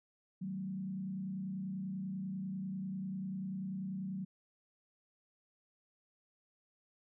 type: tone with frequency modulation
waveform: sine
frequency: 190 Hz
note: F#3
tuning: 46 cents sharp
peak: -37 dBFS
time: 0.41-4.25 s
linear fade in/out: 10 ms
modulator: 30.2 Hz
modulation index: 0.68
effects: none